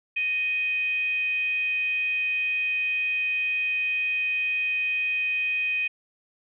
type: tone with frequency modulation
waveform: sine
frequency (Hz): 2500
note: D#7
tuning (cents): +8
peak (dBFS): -23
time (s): 0.16-5.88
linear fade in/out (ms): 10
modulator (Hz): 651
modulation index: 0.27
effects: none